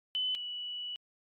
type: tone pair in turn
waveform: sine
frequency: 3017 / 2950 Hz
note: F#7 / F#7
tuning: +33 / -6 cents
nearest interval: unison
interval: 39 cents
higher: first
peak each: -29 / -36 dBFS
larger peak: first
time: 0.15-0.35 / 0.35-0.96 s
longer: second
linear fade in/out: 0 ms
effects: MP3 64 kbps